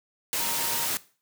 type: tone in noise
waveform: sine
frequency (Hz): 932.3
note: A#5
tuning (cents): 0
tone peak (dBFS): -36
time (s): 0.4-0.86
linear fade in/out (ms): 0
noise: white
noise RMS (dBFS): -28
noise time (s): 0.33-0.97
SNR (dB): -11
effects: noise-tail reverb RT60 0.4 s tail -19 dB re dry + high-pass 100 Hz 12 dB/octave

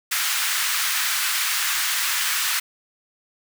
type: high-pass noise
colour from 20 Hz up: pink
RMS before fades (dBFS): -23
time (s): 0.11-2.6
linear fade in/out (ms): 10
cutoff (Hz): 1300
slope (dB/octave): 24
effects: none

